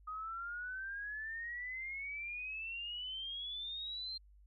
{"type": "exponential sweep", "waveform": "sine", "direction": "up", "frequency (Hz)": [1244.5, 4186], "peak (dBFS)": -40, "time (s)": [0.07, 4.18], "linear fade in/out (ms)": 10, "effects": ["added 50 Hz sine -59 dBFS peak until 4.46 s"]}